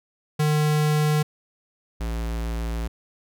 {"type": "tone pair in turn", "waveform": "square", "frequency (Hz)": [151.4, 56.71], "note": ["D#3", "A#1"], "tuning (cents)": [-47, -47], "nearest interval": "octave + perfect fourth", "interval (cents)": 1700, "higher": "first", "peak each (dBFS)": [-19, -26], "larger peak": "first", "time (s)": [[0.39, 1.23], [2, 2.88]], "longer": "second", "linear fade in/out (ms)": 10, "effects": []}